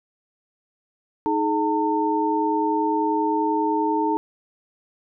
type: tone cluster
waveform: sine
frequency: 312.7 / 422.9 / 900 Hz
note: D#4 / G#4 / A5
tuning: +9 / +31 / +39 cents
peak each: -23 / -26 / -22 dBFS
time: 1.26-4.17 s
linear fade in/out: 0 ms
effects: none